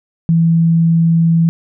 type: tone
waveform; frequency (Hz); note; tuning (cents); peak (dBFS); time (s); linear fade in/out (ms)
sine; 165.6; E3; +8; -8; 0.29-1.49; 0
effects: none